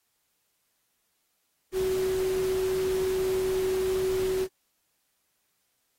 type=tone in noise; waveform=sine; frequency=376.1 Hz; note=F#4; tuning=28 cents sharp; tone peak=-24 dBFS; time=1.72-4.48 s; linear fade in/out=50 ms; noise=pink; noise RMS=-39 dBFS; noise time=1.72-4.48 s; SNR=+12 dB; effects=white hiss -74 dBFS RMS until 5.98 s + AAC 48 kbps